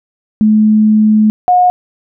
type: tone pair in turn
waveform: sine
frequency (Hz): 214.8 / 722.5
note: A3 / F#5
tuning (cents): -41 / -41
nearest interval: octave + major sixth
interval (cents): 2100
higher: second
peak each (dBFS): -5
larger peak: neither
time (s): 0.41-1.3 / 1.48-1.7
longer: first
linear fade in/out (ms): 0
effects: none